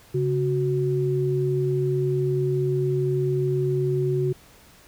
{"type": "tone pair together", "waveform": "sine", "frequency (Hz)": [137.91, 369.2], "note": ["C#3", "F#4"], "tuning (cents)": [-9, -4], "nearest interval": "octave + perfect fourth", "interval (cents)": 1705, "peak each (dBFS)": -23, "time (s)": [0.14, 4.33], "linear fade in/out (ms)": 10, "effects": ["pink hiss -52 dBFS RMS until 4.87 s"]}